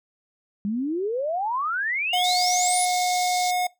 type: exponential sweep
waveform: sine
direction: up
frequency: 196 to 10640 Hz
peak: -23 dBFS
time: 0.65-2.85 s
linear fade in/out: 0 ms
type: tone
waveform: square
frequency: 724 Hz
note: F#5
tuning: 38 cents flat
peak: -22 dBFS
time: 2.13-3.67 s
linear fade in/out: 5 ms
type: band-pass noise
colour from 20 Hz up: pink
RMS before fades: -32 dBFS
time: 2.24-3.51 s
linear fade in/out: 2 ms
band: 3900 to 8400 Hz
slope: 48 dB/octave
effects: noise-tail reverb RT60 0.2 s tail -21 dB re dry